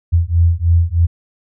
sine beating tone pair, 83.2 / 86.4 Hz, E2 / F2, +17 / -18 cents, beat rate 3.2 Hz, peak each -13 dBFS, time 0.12-1.07 s, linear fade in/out 20 ms, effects none

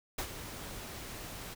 pink noise with ADSR envelope, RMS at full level -34 dBFS, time 0.18-1.55 s, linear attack 7 ms, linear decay 75 ms, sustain -10 dB, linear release 22 ms, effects none

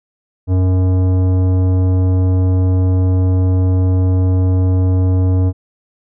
sine tone with tanh clipping, 92.5 Hz, F#2, in tune, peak -12 dBFS, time 0.47-5.53 s, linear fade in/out 50 ms, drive 14 dB, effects none

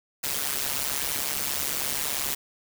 white noise with amplitude modulation, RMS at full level -25 dBFS, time 0.23-2.35 s, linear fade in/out 10 ms, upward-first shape sine, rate 141 Hz, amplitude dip 85%, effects none

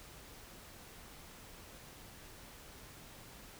silence, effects pink hiss -54 dBFS RMS until 3.59 s

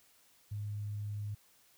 sine tone, 103.83 Hz, G#2, in tune, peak -36 dBFS, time 0.51-1.35 s, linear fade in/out 10 ms, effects white hiss -66 dBFS RMS until 1.77 s

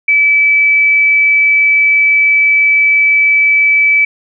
sine tone, 2303 Hz, D7, 34 cents flat, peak -6 dBFS, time 0.08-4.05 s, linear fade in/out 5 ms, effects none

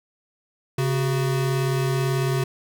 square tone pair together, 136.06 / 370 Hz, C#3 / F#4, -32 / 0 cents, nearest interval octave + perfect fourth, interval 1732 cents, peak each -22 / -28 dBFS, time 0.78-2.44 s, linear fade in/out 5 ms, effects none

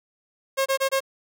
sawtooth tone bursts, 539 Hz, C#5, 49 cents flat, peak -16 dBFS, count 4, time 0.57-1.005 s, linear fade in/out 20 ms, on 90 ms, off 25 ms, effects none

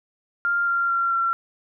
sine tone with pitch steps, 1396.9 / 1384.8 / 1372.9 / 1361.1 Hz, F6 / F6 / F6 / F6, 0 / -15 / -30 / -45 cents, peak -19 dBFS, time 0.45-1.33 s, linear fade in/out 0 ms, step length 220 ms, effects none

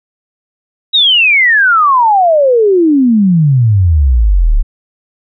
sine exponential sweep, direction down, 3886 to 32.7 Hz, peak -5 dBFS, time 0.93-4.63 s, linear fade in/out 20 ms, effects none

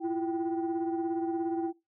sine tone cluster, 333.3 / 350.3 / 778 Hz, E4 / F4 / G5, +19 / +5 / -13 cents, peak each -28 / -36 / -35 dBFS, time 0-1.73 s, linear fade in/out 50 ms, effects noise-tail reverb RT60 0.2 s tail -17 dB re dry + tanh soft clip ceiling -23 dBFS

